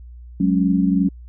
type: chord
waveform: sine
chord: F# suspended second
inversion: none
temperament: equal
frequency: 185 / 207.7 / 277.2 Hz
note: F#3 / G#3 / C#4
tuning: 0 / 0 / 0 cents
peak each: -17 / -21 / -19 dBFS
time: 0.4-1.09 s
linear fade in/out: 5 ms
effects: added 60 Hz sine -36 dBFS peak until 1.28 s